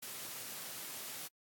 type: high-pass noise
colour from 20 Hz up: white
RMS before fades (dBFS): -45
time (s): 0.02-1.28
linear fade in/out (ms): 10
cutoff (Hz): 100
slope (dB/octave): 48
effects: AAC 64 kbps